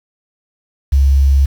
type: tone with quantisation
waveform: sine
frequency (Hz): 68.5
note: C#2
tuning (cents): -20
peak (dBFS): -7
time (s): 0.92-1.46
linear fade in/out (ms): 10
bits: 6
effects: none